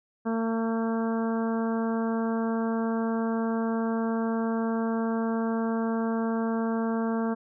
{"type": "harmonic tone", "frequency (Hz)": 226.4, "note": "A3", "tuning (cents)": 50, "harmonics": [1, 2, 3, 4, 5, 6, 7], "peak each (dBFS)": [-26, -32, -36, -38, -40, -42, -43], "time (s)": [0.25, 7.35], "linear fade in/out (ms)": 20, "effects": []}